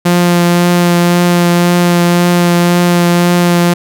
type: tone with vibrato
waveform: sawtooth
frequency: 174.61 Hz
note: F3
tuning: in tune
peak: -3 dBFS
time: 0.05-3.74 s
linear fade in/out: 10 ms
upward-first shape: triangle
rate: 1.9 Hz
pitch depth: 14 cents each way
effects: none